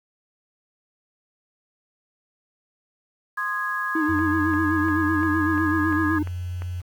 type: chord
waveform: sine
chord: Ab major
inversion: first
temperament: equal with one note detuned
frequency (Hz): 1046.5 / 1229.5 / 1661.2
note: C6 / Eb6 / Ab6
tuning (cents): 0 / -21 / 0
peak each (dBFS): -30 / -30 / -26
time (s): 3.37-6.19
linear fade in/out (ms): 10
type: tone with vibrato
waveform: triangle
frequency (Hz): 311.1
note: D#4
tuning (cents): 0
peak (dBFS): -19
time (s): 3.95-6.23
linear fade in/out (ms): 5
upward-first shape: sine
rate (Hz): 7.9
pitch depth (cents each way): 67
type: tone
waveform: sine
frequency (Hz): 89.3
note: F2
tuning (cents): +39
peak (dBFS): -27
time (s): 4.08-6.82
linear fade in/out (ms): 20
type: click train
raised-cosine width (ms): 0.5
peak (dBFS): -22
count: 8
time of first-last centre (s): 4.19-6.621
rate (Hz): 2.88
effects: 8-bit